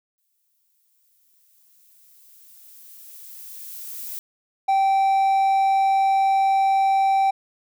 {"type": "noise with exponential growth", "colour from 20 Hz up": "violet", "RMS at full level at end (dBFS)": -32, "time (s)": [0.18, 4.19], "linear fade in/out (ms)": 0, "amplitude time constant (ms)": 870}
{"type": "tone", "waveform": "triangle", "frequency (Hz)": 778, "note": "G5", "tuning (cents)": -13, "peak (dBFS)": -14, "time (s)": [4.68, 7.31], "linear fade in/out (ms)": 10}
{"effects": []}